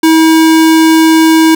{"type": "tone", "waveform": "square", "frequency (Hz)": 321.2, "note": "E4", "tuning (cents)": -45, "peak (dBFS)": -4, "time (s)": [0.03, 1.55], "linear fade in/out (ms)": 5, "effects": []}